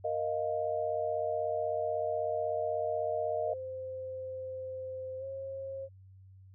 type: chord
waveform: sine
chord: Bb suspended fourth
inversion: none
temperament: equal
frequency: 466.2 / 622.3 / 698.5 Hz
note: Bb4 / Eb5 / F5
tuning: 0 / 0 / 0 cents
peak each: -36 / -32 / -36 dBFS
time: 0.04-3.54 s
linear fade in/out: 10 ms
type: tone with pitch glide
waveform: sine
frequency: 520 to 539.3 Hz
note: C5 to C#5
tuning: -11 to -48 cents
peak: -37 dBFS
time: 3.44-5.89 s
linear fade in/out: 50 ms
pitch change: +63 cents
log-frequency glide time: 5.19-5.24 s
effects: added 95 Hz sine -52 dBFS peak until 6.54 s